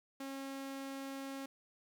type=tone; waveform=sawtooth; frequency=271.9 Hz; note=C#4; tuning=33 cents flat; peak=-38 dBFS; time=0.2-1.46 s; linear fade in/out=5 ms; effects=12-bit